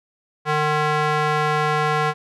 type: tone with band-pass filter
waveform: square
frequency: 151.8 Hz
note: D#3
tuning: 42 cents flat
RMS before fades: -20 dBFS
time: 0.45-2.14 s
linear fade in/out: 50 ms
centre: 1200 Hz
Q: 1
effects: none